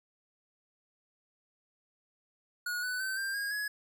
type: tone with pitch steps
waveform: square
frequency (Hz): 1451 / 1494.4 / 1539.1 / 1585.1 / 1632.5 / 1681.3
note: F#6 / F#6 / G6 / G6 / G#6 / G#6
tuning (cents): -34 / +17 / -32 / +19 / -30 / +21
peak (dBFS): -33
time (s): 2.66-3.68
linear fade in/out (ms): 5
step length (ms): 170
effects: none